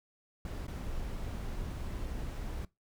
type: noise with dropouts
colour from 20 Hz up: brown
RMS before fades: -38 dBFS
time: 0.45-2.65 s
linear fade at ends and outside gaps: 2 ms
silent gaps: 0.668-0.68 s
effects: noise-tail reverb RT60 0.2 s tail -21 dB re dry